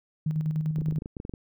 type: tone with tremolo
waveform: sine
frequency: 155.56 Hz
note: D#3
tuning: in tune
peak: -23 dBFS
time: 0.26-0.99 s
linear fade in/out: 5 ms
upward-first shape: square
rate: 10 Hz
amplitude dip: 45%
type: clicks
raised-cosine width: 3 ms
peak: -23 dBFS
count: 12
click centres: 0.785 / 0.818 / 0.885 / 0.924 / 0.983 / 1.021 / 1.059 / 1.168 / 1.201 / 1.251 / 1.295 / 1.338 s
effects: none